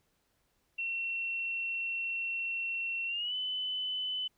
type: tone with pitch glide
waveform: sine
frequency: 2717 to 3015 Hz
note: F7 to F#7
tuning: -48 to +32 cents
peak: -32 dBFS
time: 0.78-4.28 s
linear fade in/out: 10 ms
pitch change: +180 cents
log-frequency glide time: 3.07-3.35 s
effects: pink hiss -75 dBFS RMS until 4.37 s